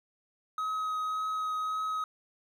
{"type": "tone with vibrato", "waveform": "triangle", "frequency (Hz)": 1268, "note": "D#6", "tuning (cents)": 32, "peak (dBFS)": -28, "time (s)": [0.58, 2.04], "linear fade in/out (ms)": 2, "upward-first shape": "triangle", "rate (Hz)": 1.8, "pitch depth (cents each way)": 11, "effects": []}